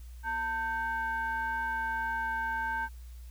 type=ring-modulated tone; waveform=triangle; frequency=329.6 Hz; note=E4; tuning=in tune; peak=-25 dBFS; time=0.23-2.89 s; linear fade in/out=50 ms; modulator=1230 Hz; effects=added 60 Hz sine -43 dBFS peak until 3.3 s + white hiss -62 dBFS RMS until 3.3 s